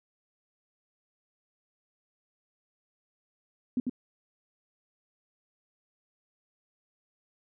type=tone with echo; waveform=sine; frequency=250 Hz; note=B3; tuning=21 cents sharp; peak=-24 dBFS; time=3.77-3.8 s; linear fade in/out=2 ms; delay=96 ms; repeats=1; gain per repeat=-3 dB; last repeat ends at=3.896 s; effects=none